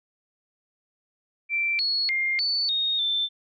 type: tone with pitch steps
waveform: sine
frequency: 2346 / 4355 / 2115 / 4484 / 3718 / 3548 Hz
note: D7 / C#8 / C7 / C#8 / A#7 / A7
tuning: -2 / -31 / +18 / +19 / -5 / +14 cents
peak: -22 dBFS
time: 1.49-3.29 s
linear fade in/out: 50 ms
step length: 300 ms
effects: none